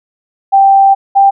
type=tone pair in turn; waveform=sine; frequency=784 / 789.5 Hz; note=G5 / G5; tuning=0 / +12 cents; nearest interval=unison; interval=12 cents; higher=second; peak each=-3 dBFS; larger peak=neither; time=0.52-0.95 / 1.15-1.31 s; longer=first; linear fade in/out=20 ms; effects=none